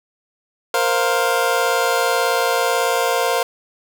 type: chord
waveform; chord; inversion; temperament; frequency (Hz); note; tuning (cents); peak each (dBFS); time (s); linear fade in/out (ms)
25% pulse; Bb suspended second; none; just; 466.2 / 524.4 / 699.2; Bb4 / C5 / F5; 0 / +4 / +2; -17; 0.74-3.43; 2
effects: none